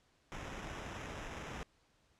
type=noise with sample-and-hold; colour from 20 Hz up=pink; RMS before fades=-45 dBFS; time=0.32-1.63 s; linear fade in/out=0 ms; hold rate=4410 Hz; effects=pink hiss -72 dBFS RMS until 2.19 s + low-pass 7000 Hz 12 dB/octave